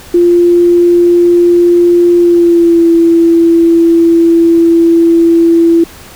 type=tone with pitch glide; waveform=sine; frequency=348 to 334.6 Hz; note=F4 to E4; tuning=-6 to +26 cents; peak=-3 dBFS; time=0.14-5.84 s; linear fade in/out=5 ms; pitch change=-68 cents; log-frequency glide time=2.17-2.89 s; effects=pink hiss -33 dBFS RMS until 6.15 s